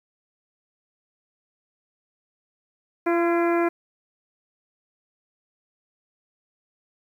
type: harmonic tone with a mistuned harmonic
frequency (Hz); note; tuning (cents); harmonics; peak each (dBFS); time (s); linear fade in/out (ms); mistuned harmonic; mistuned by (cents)
341.5; F4; -39; 1 / 2 / 3 / 4 / 5 / 6 / 7; -20 / -26 / -30 / -32 / -34 / -36 / -37; 3.06-3.69; 10; 5; -36
effects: 9-bit